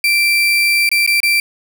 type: tone with dropouts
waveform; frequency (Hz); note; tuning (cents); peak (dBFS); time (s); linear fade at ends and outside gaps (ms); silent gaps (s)
35% pulse; 2349; D7; 0; -9; 0.04-1.4; 2; 0.891-0.915 / 1.064-1.075 / 1.203-1.231
effects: none